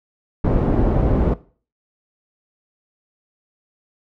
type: low-pass noise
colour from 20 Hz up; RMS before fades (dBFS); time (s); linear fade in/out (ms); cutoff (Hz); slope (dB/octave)
pink; -17; 0.44-1.34; 5; 510; 12
effects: noise-tail reverb RT60 0.4 s tail -18 dB re dry